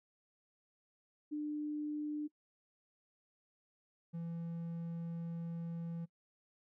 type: tone pair in turn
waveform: sine / triangle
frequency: 299 / 167.81 Hz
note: D4 / E3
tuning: +31 / +31 cents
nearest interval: minor seventh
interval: 1000 cents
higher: first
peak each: -36 / -37 dBFS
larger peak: first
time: 1.31-2.28 / 4.13-6.06 s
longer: second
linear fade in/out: 20 ms
effects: noise-tail reverb RT60 0.1 s tail -24 dB re dry